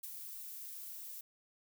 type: noise with ADSR envelope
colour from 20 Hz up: violet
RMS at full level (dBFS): -43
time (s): 0.03-1.21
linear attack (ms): 7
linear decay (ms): 31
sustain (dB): -4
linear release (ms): 5
effects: none